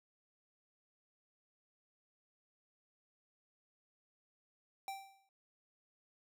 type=tone with exponential decay; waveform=square; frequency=781 Hz; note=G5; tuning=7 cents flat; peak=-39 dBFS; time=4.88-5.29 s; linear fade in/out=1 ms; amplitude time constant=88 ms; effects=none